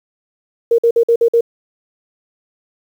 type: tone bursts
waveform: sine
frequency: 466.2 Hz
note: A#4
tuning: in tune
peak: -8 dBFS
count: 6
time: 0.71-1.409 s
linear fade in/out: 5 ms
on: 74 ms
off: 51 ms
effects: 7-bit